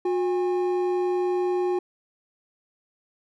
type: tone pair together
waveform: triangle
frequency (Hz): 361.1 / 812.4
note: F#4 / G#5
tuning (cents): -42 / -38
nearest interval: octave + major second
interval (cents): 1404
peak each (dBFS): -20 / -30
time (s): 0.05-1.79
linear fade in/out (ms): 5
effects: none

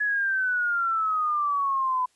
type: exponential sweep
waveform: sine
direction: down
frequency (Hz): 1700 to 1000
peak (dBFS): -22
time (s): 0-2.06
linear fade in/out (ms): 10
effects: white hiss -66 dBFS RMS until 2.15 s + resampled to 24000 Hz

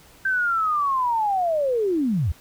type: linear sweep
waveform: sine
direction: down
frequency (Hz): 1570 to 65.6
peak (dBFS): -19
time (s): 0.25-2.32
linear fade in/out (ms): 5
effects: pink hiss -51 dBFS RMS until 2.4 s

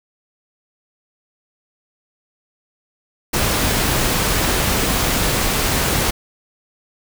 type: noise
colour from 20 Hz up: pink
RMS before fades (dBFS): -18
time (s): 3.33-6.11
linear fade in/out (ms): 10
effects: none

